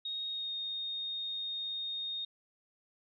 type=tone with pitch glide; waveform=sine; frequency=3736 to 3699 Hz; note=A#7 to A#7; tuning=+3 to -14 cents; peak=-35 dBFS; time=0.05-2.25 s; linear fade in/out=5 ms; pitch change=-17 cents; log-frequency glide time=0.29-0.53 s; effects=none